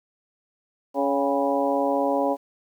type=harmonic tone with a mistuned harmonic; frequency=140 Hz; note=C#3; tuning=18 cents sharp; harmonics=2 / 3 / 4 / 5 / 6 / 7; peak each=-26 / -30 / -24 / -29 / -28 / -30 dBFS; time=0.94-2.37 s; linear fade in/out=50 ms; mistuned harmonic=6; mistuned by=-51 cents; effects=9-bit